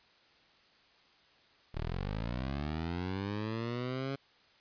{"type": "linear sweep", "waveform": "15% pulse", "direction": "up", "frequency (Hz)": [35.48, 138.59], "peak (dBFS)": -28, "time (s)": [1.74, 4.16], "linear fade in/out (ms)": 10, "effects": ["white hiss -64 dBFS RMS until 4.6 s", "resampled to 11025 Hz"]}